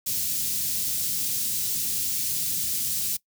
white band-stop noise, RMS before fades -27 dBFS, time 0.06-3.17 s, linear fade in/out 10 ms, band 190 to 4600 Hz, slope 12 dB/octave, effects noise-tail reverb RT60 0.1 s tail -21 dB re dry + high-pass 80 Hz 12 dB/octave

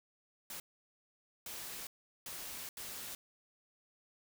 white noise bursts at uneven times, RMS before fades -45 dBFS, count 4, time 0.5-0.6 / 1.46-1.87 / 2.26-2.69 / 2.77-3.15 s, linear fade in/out 2 ms, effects none

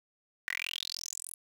10% pulse tone with high-pass filter sweep, 43.23 Hz, F1, 17 cents flat, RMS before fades -39 dBFS, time 0.48-1.35 s, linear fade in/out 0 ms, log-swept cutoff 1800 to 11000 Hz, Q 9.3, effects 10-bit

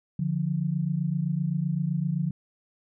sine tone pair together, 146.83 / 174.61 Hz, D3 / F3, 0 / 0 cents, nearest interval minor third, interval 300 cents, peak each -27 dBFS, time 0.19-2.31 s, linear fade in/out 5 ms, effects none

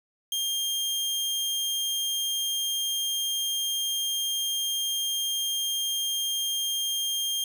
sawtooth tone, 3206 Hz, G7, 38 cents sharp, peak -23 dBFS, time 0.32-7.44 s, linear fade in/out 2 ms, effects 9-bit

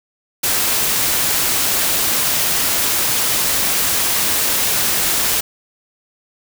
white noise, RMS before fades -17 dBFS, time 0.43-5.41 s, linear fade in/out 10 ms, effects none

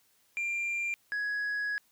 sine tone pair in turn, 2382 / 1670.8 Hz, D7 / G#6, +24 / +10 cents, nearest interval tritone, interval 614 cents, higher first, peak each -27 dBFS, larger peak neither, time 0.37-0.94 / 1.12-1.78 s, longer second, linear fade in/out 0 ms, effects tanh soft clip ceiling -29 dBFS + white hiss -68 dBFS RMS until 1.91 s

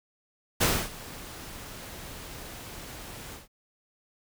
pink noise with ADSR envelope, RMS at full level -22 dBFS, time 0.6-3.48 s, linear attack 17 ms, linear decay 270 ms, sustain -20 dB, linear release 150 ms, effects none

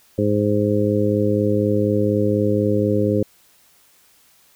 harmonic tone, 104.1 Hz, G#2, 5 cents sharp, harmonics 1 / 2 / 3 / 4 / 5, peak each -22 / -22 / -22 / -22 / -22 dBFS, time 0.18-3.23 s, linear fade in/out 5 ms, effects white hiss -55 dBFS RMS until 4.55 s

